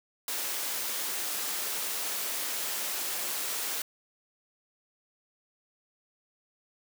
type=high-pass noise; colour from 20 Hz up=white; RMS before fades=-33 dBFS; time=0.28-3.82 s; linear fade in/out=2 ms; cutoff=300 Hz; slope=12 dB/octave; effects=none